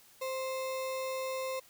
sine tone with sample-and-hold, 523.3 Hz, C5, in tune, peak -33 dBFS, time 0.21-1.6 s, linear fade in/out 10 ms, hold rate 1575 Hz, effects white hiss -60 dBFS RMS until 1.69 s

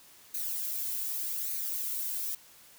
violet noise with flanger, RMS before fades -34 dBFS, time 0.34-2.35 s, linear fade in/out 5 ms, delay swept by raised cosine 0.47 to 1.97 ms, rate 0.84 Hz, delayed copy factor +0.55, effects white hiss -56 dBFS RMS until 2.78 s

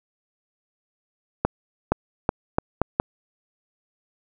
accelerating click train, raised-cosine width 1 ms, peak -4 dBFS, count 6, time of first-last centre 1.45-2.999 s, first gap 470 ms, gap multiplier 0.79, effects none

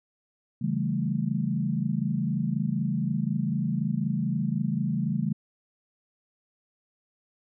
sine chord, A dominant seventh, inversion first, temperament equal with one note detuned, 139.31 / 164.81 / 196 / 220 Hz, C#3 / E3 / G3 / A3, +9 / 0 / 0 / 0 cents, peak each -30 dBFS, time 0.61-5.33 s, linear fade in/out 10 ms, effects none

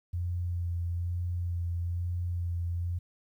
sine tone with vibrato, 87 Hz, F2, 6 cents flat, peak -29 dBFS, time 0.13-2.99 s, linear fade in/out 10 ms, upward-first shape sine, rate 1.1 Hz, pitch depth 20 cents each way, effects 11-bit

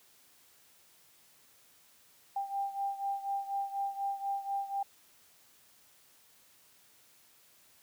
sine beating tone pair, 792 / 796.1 Hz, G5 / G5, +18 / +27 cents, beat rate 4.1 Hz, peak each -34 / -38 dBFS, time 2.36-4.83 s, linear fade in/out 5 ms, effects white hiss -63 dBFS RMS until 7.82 s + high-pass 60 Hz 12 dB/octave

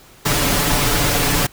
pink noise with comb filter, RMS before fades -17 dBFS, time 0.25-1.47 s, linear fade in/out 10 ms, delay 6.9 ms, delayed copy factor +0.75, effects pink hiss -46 dBFS RMS until 1.52 s

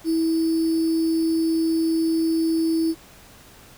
sine tone with sample-and-hold, 325.4 Hz, E4, 22 cents flat, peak -18 dBFS, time 0.04-2.95 s, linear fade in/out 50 ms, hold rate 4900 Hz, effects pink hiss -48 dBFS RMS until 3.77 s

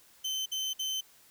30% pulse tone bursts, 3076 Hz, G7, 33 cents flat, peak -28 dBFS, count 3, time 0.24-1.01 s, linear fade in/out 10 ms, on 220 ms, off 55 ms, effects white hiss -60 dBFS RMS until 1.3 s

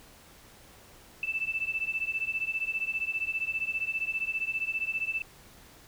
sine beating tone pair, 2637 / 2652 Hz, E7 / E7, 0 / +10 cents, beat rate 15 Hz, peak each -32 / -32 dBFS, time 1.23-5.22 s, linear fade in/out 2 ms, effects pink hiss -54 dBFS RMS until 5.87 s

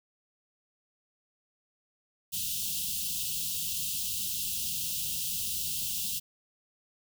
white band-stop noise, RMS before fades -33 dBFS, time 2.32-6.2 s, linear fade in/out 20 ms, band 220 to 2700 Hz, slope 96 dB/octave, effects none

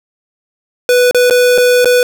square tone with dropouts, 493.9 Hz, B4, in tune, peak -7 dBFS, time 0.89-2.03 s, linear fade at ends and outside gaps 1 ms, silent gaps 1.111-1.146 / 1.299-1.308 / 1.578-1.582 / 1.846-1.856 s, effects none

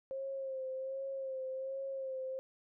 sine tone with vibrato, 532 Hz, C5, 29 cents sharp, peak -37 dBFS, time 0.11-2.39 s, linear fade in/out 0 ms, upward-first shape sine, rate 1.3 Hz, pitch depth 34 cents each way, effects none

